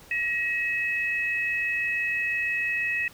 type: tone pair together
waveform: sine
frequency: 1900 / 2574 Hz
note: A#6 / E7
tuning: +33 / -42 cents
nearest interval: perfect fourth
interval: 525 cents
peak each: -27 dBFS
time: 0.11-3.08 s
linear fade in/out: 2 ms
effects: pink hiss -51 dBFS RMS until 3.13 s